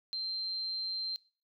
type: tone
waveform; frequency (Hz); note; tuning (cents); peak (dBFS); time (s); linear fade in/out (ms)
sine; 4141; C8; -19; -33; 0.13-1.16; 0
effects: noise-tail reverb RT60 0.4 s tail -21 dB re dry